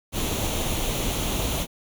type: noise with comb filter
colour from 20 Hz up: pink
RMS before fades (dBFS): -26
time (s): 0.12-1.67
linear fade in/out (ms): 50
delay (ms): 0.3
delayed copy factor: +0.55
effects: none